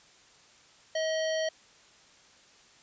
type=harmonic tone with a mistuned harmonic; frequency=636 Hz; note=D#5; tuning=38 cents sharp; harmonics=1 / 3 / 5 / 7 / 9; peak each=-28 / -37 / -39 / -41 / -43 dBFS; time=0.95-1.49 s; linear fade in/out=5 ms; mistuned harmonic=5; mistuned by=-26 cents; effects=white hiss -58 dBFS RMS until 2.82 s + resampled to 16000 Hz